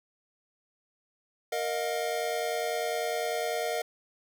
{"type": "chord", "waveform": "square", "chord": "Bb suspended fourth", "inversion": "none", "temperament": "equal with one note detuned", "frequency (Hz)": [466.2, 622.3, 712.3], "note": ["Bb4", "Eb5", "F5"], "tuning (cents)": [0, 0, 34], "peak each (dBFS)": -34, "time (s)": [1.52, 3.82], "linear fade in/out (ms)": 5, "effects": []}